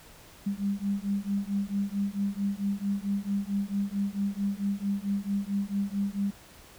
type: beating tone pair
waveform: sine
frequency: 197.7 / 202.2 Hz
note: G3 / G#3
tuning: +15 / -46 cents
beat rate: 4.5 Hz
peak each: -30 dBFS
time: 0.46-6.31 s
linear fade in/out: 10 ms
effects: pink hiss -52 dBFS RMS until 6.78 s